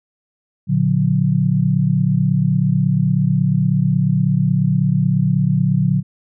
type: chord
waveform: sine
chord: Bb augmented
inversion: none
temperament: just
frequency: 116.54 / 145.68 / 182.1 Hz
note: Bb2 / D3 / F#3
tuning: 0 / -14 / -27 cents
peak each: -20 / -16 / -17 dBFS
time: 0.67-6.03 s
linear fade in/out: 50 ms
effects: none